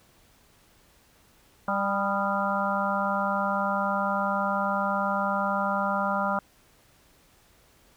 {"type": "harmonic tone with a mistuned harmonic", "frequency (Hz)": 198, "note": "G3", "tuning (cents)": 18, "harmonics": [1, 3, 4, 5, 6, 7], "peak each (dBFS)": [-31, -31, -31, -31, -31, -31], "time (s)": [1.68, 6.39], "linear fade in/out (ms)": 2, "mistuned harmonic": 6, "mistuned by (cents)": 60, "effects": ["pink hiss -60 dBFS RMS until 7.96 s"]}